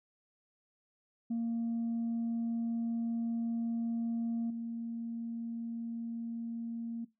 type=tone with level steps; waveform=sine; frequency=231.3 Hz; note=A#3; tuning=13 cents flat; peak=-29 / -35 dBFS; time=1.3-7.05 s; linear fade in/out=10 ms; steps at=4.5 s; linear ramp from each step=5 ms; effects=noise-tail reverb RT60 0.2 s tail -19 dB re dry + tanh soft clip ceiling -29 dBFS